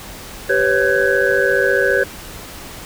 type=tone cluster; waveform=sine; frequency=390.2 / 496.4 / 551 / 1518 / 1655 Hz; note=G4 / B4 / C#5 / F#6 / G#6; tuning=-8 / +9 / -11 / +44 / -6 cents; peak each=-19 dBFS; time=0.49-2.04 s; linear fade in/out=10 ms; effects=pink hiss -34 dBFS RMS until 2.85 s